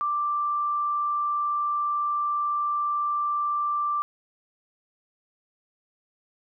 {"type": "tone", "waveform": "sine", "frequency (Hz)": 1177, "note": "D6", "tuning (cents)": 3, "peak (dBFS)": -23, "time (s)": [0.01, 4.02], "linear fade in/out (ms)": 0, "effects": []}